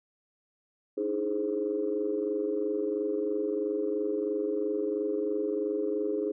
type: tone cluster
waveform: sine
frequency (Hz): 296.5 / 319.5 / 418 / 522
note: D4 / D#4 / G#4 / C5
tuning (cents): +17 / +46 / +11 / -4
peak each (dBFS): -36 / -33 / -29 / -36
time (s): 0.97-6.32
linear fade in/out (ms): 10
effects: tanh soft clip ceiling -17 dBFS